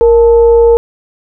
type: tone with frequency modulation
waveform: sine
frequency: 466.2 Hz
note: A#4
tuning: in tune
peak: -3 dBFS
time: 0.01-0.77 s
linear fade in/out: 0 ms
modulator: 413 Hz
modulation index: 0.36
effects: none